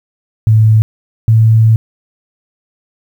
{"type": "tone pair in turn", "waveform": "sine", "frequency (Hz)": [109.5, 111.48], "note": ["A2", "A2"], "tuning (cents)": [-8, 23], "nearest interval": "unison", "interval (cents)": 31, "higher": "second", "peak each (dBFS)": -4, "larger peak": "neither", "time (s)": [[0.47, 0.82], [1.28, 1.76]], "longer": "second", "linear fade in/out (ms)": 0, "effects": ["7-bit"]}